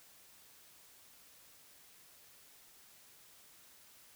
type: silence
effects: white hiss -61 dBFS RMS until 4.15 s